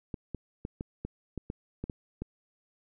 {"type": "clicks", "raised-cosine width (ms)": 3, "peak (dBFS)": -22, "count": 10, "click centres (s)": [0.142, 0.347, 0.651, 0.809, 1.05, 1.377, 1.501, 1.84, 1.898, 2.22], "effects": []}